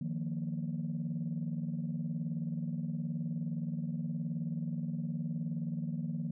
sine chord, Eb suspended second, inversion none, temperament equal, 155.56 / 174.61 / 233.1 Hz, Eb3 / F3 / Bb3, 0 / 0 / 0 cents, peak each -36 / -37 / -38 dBFS, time 0.01-6.31 s, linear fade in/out 5 ms, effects tanh soft clip ceiling -27 dBFS

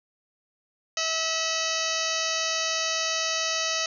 harmonic tone with a mistuned harmonic, 647 Hz, E5, 32 cents flat, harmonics 1 / 2 / 3 / 4 / 5 / 6 / 7 / 8 / 9 / 10, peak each -34 / -34 / -34 / -34 / -34 / -34 / -34 / -34 / -34 / -34 dBFS, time 0.97-3.86 s, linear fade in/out 2 ms, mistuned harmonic 5, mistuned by -110 cents, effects none

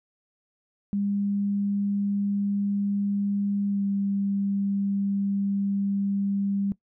sine tone with pitch glide, 201.3 to 198.76 Hz, G3 to G3, +46 to +24 cents, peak -23 dBFS, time 0.93-6.72 s, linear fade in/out 0 ms, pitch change -22 cents, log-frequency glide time 3.68-3.83 s, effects noise-tail reverb RT60 0.1 s tail -19 dB re dry

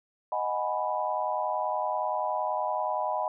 sine chord, G# minor seventh, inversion second, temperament equal, 622.3 / 740 / 830.6 / 987.8 Hz, D#5 / F#5 / G#5 / B5, 0 / 0 / 0 / 0 cents, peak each -32 / -33 / -33 / -31 dBFS, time 0.32-3.28 s, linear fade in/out 2 ms, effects none

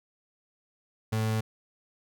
35% pulse tone, 110 Hz, A2, in tune, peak -24 dBFS, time 1.12-1.41 s, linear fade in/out 10 ms, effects none

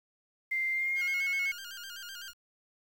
sine tone with pitch glide, 2093 to 2192 Hz, C7 to C#7, 0 to -20 cents, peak -28 dBFS, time 0.51-1.52 s, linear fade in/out 10 ms, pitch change +80 cents, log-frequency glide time 0.72-1.25 s
15% pulse tone with vibrato, 1500 Hz, F#6, 23 cents sharp, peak -36 dBFS, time 0.95-2.34 s, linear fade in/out 50 ms, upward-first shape square, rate 7.9 Hz, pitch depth 88 cents each way
effects 9-bit

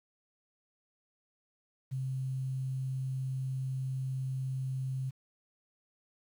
sine tone with quantisation, 131.6 Hz, C3, 10 cents sharp, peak -32 dBFS, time 1.91-5.11 s, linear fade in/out 20 ms, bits 10, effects none

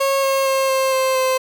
30% pulse tone with pitch steps, 546 / 540.7 / 535.4 / 530.2 / 525 / 519.8 Hz, C#5 / C#5 / C5 / C5 / C5 / C5, -26 / -43 / +40 / +23 / +6 / -11 cents, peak -13 dBFS, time 0-1.38 s, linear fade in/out 10 ms, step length 230 ms, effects none

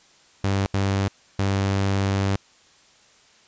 sawtooth tone bursts at uneven times, 98 Hz, G2, in tune, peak -16 dBFS, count 3, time 0.44-0.66 / 0.74-1.08 / 1.39-2.36 s, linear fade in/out 0 ms, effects white hiss -55 dBFS RMS until 3.47 s + resampled to 16000 Hz

